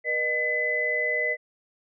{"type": "tone cluster", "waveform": "sine", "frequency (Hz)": [480.6, 611, 2012], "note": ["B4", "D#5", "B6"], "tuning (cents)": [-47, -32, 32], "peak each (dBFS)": [-32, -31, -24], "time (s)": [0.04, 1.37], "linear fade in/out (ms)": 50, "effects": []}